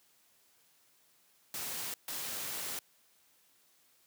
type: noise bursts at uneven times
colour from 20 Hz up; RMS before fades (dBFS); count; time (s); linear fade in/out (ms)
white; -39; 2; 1.54-1.94 / 2.08-2.79; 2
effects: white hiss -68 dBFS RMS until 4.06 s + high-pass 100 Hz 12 dB/octave